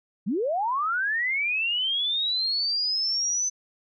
sine linear sweep, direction up, 164.81 to 6120 Hz, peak -23 dBFS, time 0.26-3.5 s, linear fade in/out 20 ms, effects none

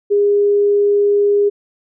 sine tone, 408 Hz, G#4, 31 cents flat, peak -10 dBFS, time 0.1-1.5 s, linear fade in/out 20 ms, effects none

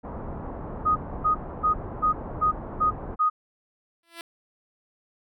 pink low-pass noise, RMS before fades -35 dBFS, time 0.03-3.16 s, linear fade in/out 20 ms, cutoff 1100 Hz, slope 24 dB/octave
sine tone bursts, 1244.5 Hz, D#6, in tune, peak -18 dBFS, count 7, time 0.85-3.3 s, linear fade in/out 20 ms, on 110 ms, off 280 ms
5% pulse tone with exponential growth, 336.2 Hz, E4, 34 cents sharp, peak -22 dBFS, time 4.03-4.21 s, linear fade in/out 1 ms, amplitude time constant 39 ms
effects none

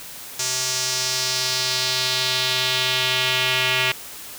square tone with band-pass filter sweep, 128.3 Hz, C3, 34 cents flat, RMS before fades -22 dBFS, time 0.39-3.92 s, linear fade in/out 5 ms, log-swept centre 6400 to 2700 Hz, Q 2.2, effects white hiss -37 dBFS RMS until 4.38 s

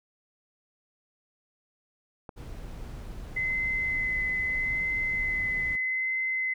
clicks, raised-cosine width 1 ms, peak -26 / -36 dBFS, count 2, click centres 2.292 / 3.505 s
brown noise, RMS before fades -39 dBFS, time 2.36-5.77 s, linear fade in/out 20 ms
sine tone with vibrato, 2042 Hz, C7, 43 cents flat, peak -26 dBFS, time 3.36-6.54 s, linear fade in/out 10 ms, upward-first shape sine, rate 0.79 Hz, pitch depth 12 cents each way
effects none

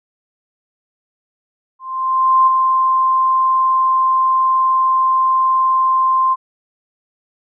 sine tone with ADSR envelope, 1046.5 Hz, C6, in tune, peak -7 dBFS, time 1.79-6.36 s, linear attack 680 ms, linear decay 14 ms, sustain -4 dB, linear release 35 ms, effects none

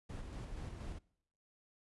brown noise with tremolo, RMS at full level -44 dBFS, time 0.09-0.99 s, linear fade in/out 10 ms, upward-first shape square, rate 4.2 Hz, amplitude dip 30%, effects noise-tail reverb RT60 0.7 s tail -24 dB re dry + resampled to 24000 Hz

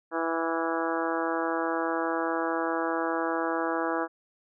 harmonic tone with a mistuned harmonic, 164.81 Hz, E3, in tune, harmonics 2 / 3 / 4 / 5 / 6 / 7 / 8 / 9 / 10, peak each -31 / -33 / -34 / -35 / -36 / -36 / -37 / -38 / -38 dBFS, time 0.11-4.08 s, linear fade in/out 50 ms, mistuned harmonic 9, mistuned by -38 cents, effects none

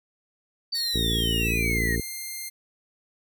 sine exponential sweep, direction down, 4629 to 1828 Hz, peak -25 dBFS, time 0.72-1.96 s, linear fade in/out 10 ms
5% pulse tone with pitch glide, 1864.7 to 2105 Hz, A#6 to C7, 0 to +10 cents, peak -23 dBFS, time 0.74-2.5 s, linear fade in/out 20 ms, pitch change +210 cents, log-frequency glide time 1.38-1.67 s
harmonic tone, 56.8 Hz, A#1, 44 cents flat, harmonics 1 / 2 / 3 / 4 / 5 / 6 / 7 / 8, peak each -28 / -31 / -33 / -34 / -35 / -36 / -36 / -37 dBFS, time 0.94-2.01 s, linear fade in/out 10 ms
effects none

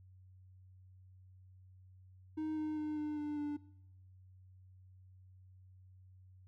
triangle tone with pitch steps, 311.1 / 307.5 / 304 / 300.5 / 297.1 / 293.6 Hz, D#4 / D#4 / D#4 / D4 / D4 / D4, 0 / -20 / -40 / +40 / +20 / 0 cents, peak -34 dBFS, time 2.37-3.57 s, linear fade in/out 10 ms, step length 200 ms, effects noise-tail reverb RT60 0.8 s tail -21 dB re dry + added 93 Hz sine -57 dBFS peak until 6.47 s

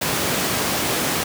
pink high-pass noise, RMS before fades -22 dBFS, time 0.01-1.24 s, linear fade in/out 10 ms, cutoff 140 Hz, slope 12 dB/octave, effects none

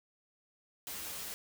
white noise with comb filter, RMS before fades -42 dBFS, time 0.87-1.34 s, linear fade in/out 0 ms, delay 7.9 ms, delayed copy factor -0.75, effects none

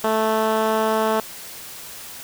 10% pulse tone with band-pass filter, 219.5 Hz, A3, 4 cents flat, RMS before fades -20 dBFS, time 0.04-1.2 s, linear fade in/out 2 ms, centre 620 Hz, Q 0.52, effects white hiss -37 dBFS RMS until 2.23 s

